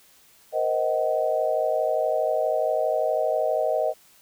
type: chord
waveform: sine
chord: C half-diminished seventh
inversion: third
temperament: just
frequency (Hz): 470.9 / 523.3 / 627.9 / 753.5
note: Bb4 / C5 / Eb5 / Gb5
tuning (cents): +18 / 0 / +16 / +31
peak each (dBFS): -29 / -28 / -23 / -29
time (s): 0.52-3.94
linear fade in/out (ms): 50
effects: white hiss -56 dBFS RMS until 4.21 s